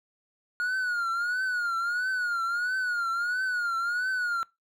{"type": "tone with vibrato", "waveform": "triangle", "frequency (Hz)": 1438, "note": "F#6", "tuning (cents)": -50, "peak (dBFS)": -24, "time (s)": [0.6, 4.43], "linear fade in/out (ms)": 0, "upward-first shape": "triangle", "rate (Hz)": 1.5, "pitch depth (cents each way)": 120, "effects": ["noise-tail reverb RT60 0.2 s tail -22 dB re dry"]}